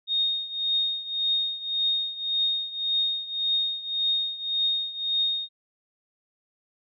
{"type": "tone with tremolo", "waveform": "sine", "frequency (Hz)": 3705, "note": "A#7", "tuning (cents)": -11, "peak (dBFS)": -20, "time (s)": [0.07, 5.49], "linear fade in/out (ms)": 50, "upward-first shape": "triangle", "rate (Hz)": 1.8, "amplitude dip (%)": 85, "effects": []}